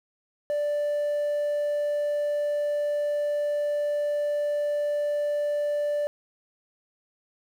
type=tone; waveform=triangle; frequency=587 Hz; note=D5; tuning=1 cent flat; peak=-21 dBFS; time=0.5-6.07 s; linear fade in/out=0 ms; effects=tanh soft clip ceiling -18 dBFS + 9-bit